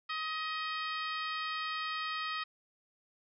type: harmonic tone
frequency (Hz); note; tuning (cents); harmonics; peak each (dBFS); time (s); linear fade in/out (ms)
630; D#5; +21; 2 / 3 / 4 / 5 / 6 / 7 / 8; -37 / -41 / -43 / -45 / -47 / -48 / -49; 0.09-2.44; 10
effects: none